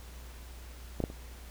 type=clicks; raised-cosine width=2 ms; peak=-18 / -16 / -30 dBFS; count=3; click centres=1.003 / 1.039 / 1.101 s; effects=added 60 Hz sine -45 dBFS peak until 1.5 s + pink hiss -53 dBFS RMS until 1.5 s